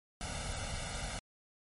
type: noise with comb filter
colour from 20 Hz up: pink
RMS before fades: -39 dBFS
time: 0.21-1.19 s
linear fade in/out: 0 ms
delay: 1.4 ms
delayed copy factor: +0.9
effects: MP3 48 kbps